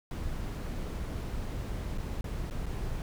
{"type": "noise with dropouts", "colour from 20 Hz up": "brown", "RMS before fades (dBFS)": -35, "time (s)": [0.11, 3.02], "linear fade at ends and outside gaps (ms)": 1, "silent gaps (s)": [[1.976, 1.982], [2.21, 2.242], [2.5, 2.509], [2.659, 2.664]], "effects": []}